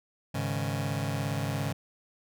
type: chord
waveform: sawtooth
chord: Ab suspended fourth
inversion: none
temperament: just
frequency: 103.83 / 138.43 / 155.74 Hz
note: Ab2 / Db3 / Eb3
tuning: 0 / -2 / +2 cents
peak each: -29 / -28 / -31 dBFS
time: 0.34-1.73 s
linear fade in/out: 10 ms
effects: none